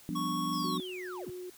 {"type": "chord", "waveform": "sine", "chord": "G dominant seventh", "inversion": "third", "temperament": "equal with one note detuned", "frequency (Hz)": [174.61, 197.82, 246.9, 293.7], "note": ["F3", "G3", "B3", "D4"], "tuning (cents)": [0, 16, 0, 0], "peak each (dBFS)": [-37, -40, -38, -37], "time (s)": [0.09, 0.8], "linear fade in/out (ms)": 0}
{"type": "tone", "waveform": "square", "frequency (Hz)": 1108.7, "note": "C#6", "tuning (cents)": 0, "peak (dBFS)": -34, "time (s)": [0.15, 0.78], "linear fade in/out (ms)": 10}
{"type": "linear sweep", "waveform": "triangle", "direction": "down", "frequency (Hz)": [5390, 69], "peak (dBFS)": -40, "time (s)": [0.53, 1.3], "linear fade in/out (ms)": 0}
{"type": "tone with pitch glide", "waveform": "sine", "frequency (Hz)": [368, 362.7], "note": ["F#4", "F#4"], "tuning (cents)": [-9, -34], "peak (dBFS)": -39, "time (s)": [0.64, 1.5], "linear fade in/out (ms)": 5, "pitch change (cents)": -25, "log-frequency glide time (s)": [0.86, 1.19]}
{"effects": ["white hiss -56 dBFS RMS until 1.57 s"]}